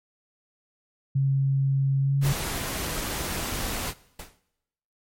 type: tone with pitch glide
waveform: sine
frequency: 136.4 to 139.02 Hz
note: C#3 to C#3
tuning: -28 to +5 cents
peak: -19 dBFS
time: 1.15-2.33 s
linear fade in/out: 10 ms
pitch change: +33 cents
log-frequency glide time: 2-2.19 s
type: noise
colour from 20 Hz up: pink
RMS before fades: -30 dBFS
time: 2.21-3.94 s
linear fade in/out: 50 ms
type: noise with exponential decay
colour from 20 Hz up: pink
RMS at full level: -35 dBFS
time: 4.19-4.4 s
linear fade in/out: 5 ms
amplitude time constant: 45 ms
effects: noise-tail reverb RT60 0.9 s tail -20 dB re dry + MP3 64 kbps